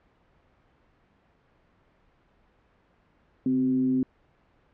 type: tone with frequency modulation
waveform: sine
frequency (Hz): 259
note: C4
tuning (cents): -17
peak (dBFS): -21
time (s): 3.46-4.03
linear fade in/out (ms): 2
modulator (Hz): 122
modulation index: 0.31
effects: pink hiss -64 dBFS RMS until 4.73 s + low-pass 2000 Hz 12 dB/octave